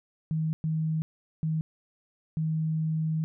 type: tone bursts at uneven times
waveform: sine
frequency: 158.3 Hz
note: D#3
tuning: 30 cents sharp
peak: -25 dBFS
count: 4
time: 0.31-0.53 / 0.64-1.02 / 1.43-1.61 / 2.37-3.24 s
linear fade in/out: 0 ms
effects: none